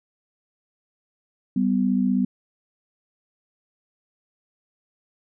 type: tone pair together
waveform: sine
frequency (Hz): 194.4 / 250.1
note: G3 / B3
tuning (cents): -14 / +22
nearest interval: major third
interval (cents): 436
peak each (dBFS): -21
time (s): 1.56-2.25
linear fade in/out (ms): 5
effects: none